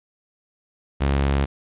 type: tone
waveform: sawtooth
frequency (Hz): 69.3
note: C#2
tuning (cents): 0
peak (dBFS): -14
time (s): 1-1.46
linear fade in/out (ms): 20
effects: resampled to 8000 Hz + 9-bit